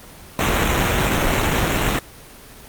pink noise with sample-and-hold, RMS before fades -18 dBFS, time 0.39-1.99 s, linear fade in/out 0 ms, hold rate 4900 Hz, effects pink hiss -41 dBFS RMS until 2.68 s + Opus 24 kbps

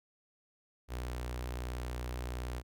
sawtooth tone with notch filter, 61.4 Hz, B1, 9 cents flat, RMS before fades -39 dBFS, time 0.88-2.63 s, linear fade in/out 50 ms, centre 180 Hz, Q 1.3, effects none

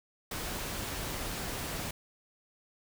pink noise, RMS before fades -37 dBFS, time 0.31-1.91 s, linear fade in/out 5 ms, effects none

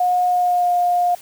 sine tone with pitch glide, 721 to 709 Hz, F#5 to F5, -45 to +26 cents, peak -14 dBFS, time 0-1.15 s, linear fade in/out 5 ms, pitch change -29 cents, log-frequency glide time 0.26-0.71 s, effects white hiss -43 dBFS RMS until 1.21 s

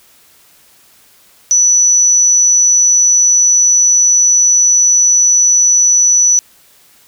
sine tone, 5940 Hz, F#8, 6 cents sharp, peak -6 dBFS, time 1.51-6.39 s, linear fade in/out 0 ms, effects white hiss -47 dBFS RMS until 7.07 s

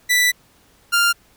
sawtooth tone pair in turn, 1975.5 / 1396.9 Hz, B6 / F6, 0 / 0 cents, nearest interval tritone, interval 600 cents, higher first, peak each -10 dBFS, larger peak neither, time 0.09-0.32 / 0.92-1.13 s, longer first, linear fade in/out 20 ms, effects pink hiss -55 dBFS RMS until 1.36 s

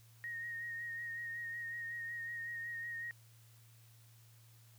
sine tone with vibrato, 1864.7 Hz, A#6, in tune, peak -40 dBFS, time 0.24-3.11 s, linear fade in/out 0 ms, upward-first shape sine, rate 5.4 Hz, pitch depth 24 cents each way, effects added 114 Hz sine -60 dBFS peak until 4.78 s + white hiss -67 dBFS RMS until 4.78 s

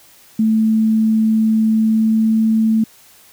sine tone with pitch glide, 220 to 221.3 Hz, A3 to A3, 0 to +10 cents, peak -11 dBFS, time 0.39-2.84 s, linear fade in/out 5 ms, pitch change +10 cents, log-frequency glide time 1.73-2.34 s, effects white hiss -47 dBFS RMS until 3.32 s

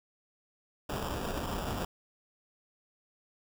pink noise with sample-and-hold, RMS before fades -35 dBFS, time 0.89-1.85 s, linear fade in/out 5 ms, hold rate 2100 Hz, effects none

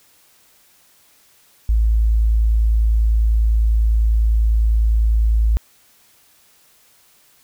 sine tone, 55 Hz, A1, in tune, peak -12 dBFS, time 1.69-5.57 s, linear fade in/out 0 ms, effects white hiss -54 dBFS RMS until 7.43 s

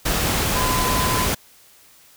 sine tone in noise, 1014 Hz, B5, 45 cents sharp, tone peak -23 dBFS, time 0.55-1.26 s, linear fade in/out 10 ms, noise pink, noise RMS -21 dBFS, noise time 0.05-1.35 s, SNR -5 dB, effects white hiss -51 dBFS RMS until 2.16 s

